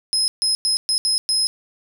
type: tone bursts at uneven times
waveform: 35% pulse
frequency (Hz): 5120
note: D#8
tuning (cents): +49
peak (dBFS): -14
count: 6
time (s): 0.13-0.28 / 0.42-0.55 / 0.65-0.77 / 0.89-0.98 / 1.05-1.18 / 1.29-1.47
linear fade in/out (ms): 0
effects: none